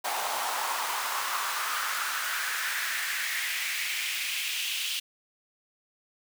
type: noise with high-pass filter sweep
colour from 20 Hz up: pink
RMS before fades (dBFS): -31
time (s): 0.04-5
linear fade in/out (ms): 10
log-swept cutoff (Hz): 790 to 3000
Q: 3.1
effects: none